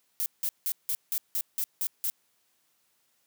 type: noise bursts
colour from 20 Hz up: violet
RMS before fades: -29 dBFS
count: 9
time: 0.2-2.1 s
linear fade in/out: 0 ms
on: 60 ms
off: 170 ms
effects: white hiss -71 dBFS RMS until 3.26 s + high-pass 100 Hz 12 dB/octave